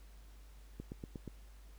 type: click train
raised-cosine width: 3 ms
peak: -30 dBFS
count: 5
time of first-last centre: 0.8-1.277 s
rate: 8.38 Hz
effects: added 50 Hz sine -53 dBFS peak until 1.78 s + pink hiss -66 dBFS RMS until 1.78 s